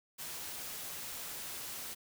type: noise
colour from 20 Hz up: white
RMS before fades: -43 dBFS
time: 0.18-1.95 s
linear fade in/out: 20 ms
effects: none